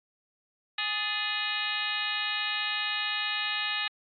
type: harmonic tone with a mistuned harmonic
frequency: 415.3 Hz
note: G#4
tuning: in tune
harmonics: 2 / 3 / 4 / 5 / 6 / 7 / 8 / 9 / 10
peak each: -41 / -39 / -35 / -39 / -35 / -35 / -41 / -35 / -41 dBFS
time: 0.78-3.88 s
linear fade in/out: 5 ms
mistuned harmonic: 4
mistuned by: +83 cents
effects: AAC 64 kbps